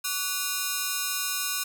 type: ring-modulated tone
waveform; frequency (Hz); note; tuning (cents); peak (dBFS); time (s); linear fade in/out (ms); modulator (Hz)
5% pulse; 1310; E6; -11; -12; 0.04-1.64; 10; 167
effects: none